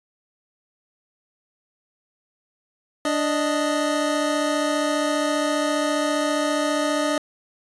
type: tone pair together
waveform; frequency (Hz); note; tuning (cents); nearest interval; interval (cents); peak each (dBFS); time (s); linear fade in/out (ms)
25% pulse; 293.7 / 622.3; D4 / D#5; 0 / 0; octave + minor second; 1300; -19 / -20; 3.05-7.18; 2
effects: resampled to 24000 Hz